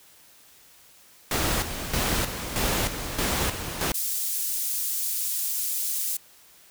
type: noise with tremolo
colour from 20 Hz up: pink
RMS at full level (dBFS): -25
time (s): 1.31-3.92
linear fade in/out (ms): 2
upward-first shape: square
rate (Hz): 1.6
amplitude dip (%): 60
type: high-pass noise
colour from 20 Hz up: pink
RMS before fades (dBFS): -28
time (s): 3.94-6.17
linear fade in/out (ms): 5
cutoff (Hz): 9100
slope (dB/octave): 12
effects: white hiss -54 dBFS RMS until 6.7 s